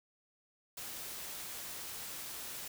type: noise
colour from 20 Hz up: white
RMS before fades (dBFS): -44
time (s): 0.77-2.68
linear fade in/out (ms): 5
effects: none